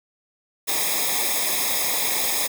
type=noise with comb filter; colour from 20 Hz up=white; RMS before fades=-23 dBFS; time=0.67-2.48 s; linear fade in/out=20 ms; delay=0.68 ms; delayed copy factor=-0.9; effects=none